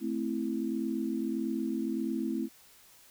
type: chord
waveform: sine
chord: A minor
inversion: none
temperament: equal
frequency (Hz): 220 / 261.6 / 329.6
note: A3 / C4 / E4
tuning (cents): 0 / 0 / 0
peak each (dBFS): -34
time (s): 0-2.49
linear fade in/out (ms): 50
effects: white hiss -58 dBFS RMS until 3.1 s